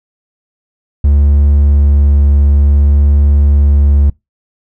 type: tone with vibrato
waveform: triangle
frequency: 71.6 Hz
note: D2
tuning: 43 cents flat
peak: -3 dBFS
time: 1.04-4.1 s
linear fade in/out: 5 ms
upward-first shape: triangle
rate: 0.57 Hz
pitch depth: 9 cents each way
effects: noise-tail reverb RT60 0.2 s tail -25 dB re dry